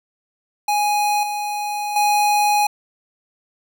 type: tone with level steps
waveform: square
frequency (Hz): 830.6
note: G#5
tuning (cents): 0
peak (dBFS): -17 / -23 / -15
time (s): 0.68-2.67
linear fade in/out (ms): 5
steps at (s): 1.23 / 1.96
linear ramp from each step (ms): 2
effects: none